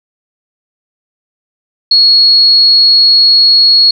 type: tone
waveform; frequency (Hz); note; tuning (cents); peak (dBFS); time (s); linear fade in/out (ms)
sine; 4330; C#8; -41; -3; 1.91-3.91; 5
effects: none